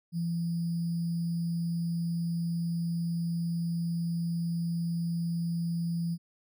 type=tone with sample-and-hold; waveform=sine; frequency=168.9 Hz; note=E3; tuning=42 cents sharp; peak=-28 dBFS; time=0.12-6.18 s; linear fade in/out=50 ms; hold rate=4900 Hz; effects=none